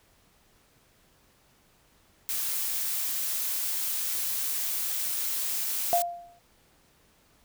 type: noise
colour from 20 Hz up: blue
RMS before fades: -30 dBFS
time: 2.29-6.02 s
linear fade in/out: 0 ms
type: tone with exponential decay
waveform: sine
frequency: 695 Hz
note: F5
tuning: 9 cents flat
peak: -18 dBFS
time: 5.93-6.39 s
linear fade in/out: 0 ms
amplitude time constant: 99 ms
effects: pink hiss -63 dBFS RMS until 7.44 s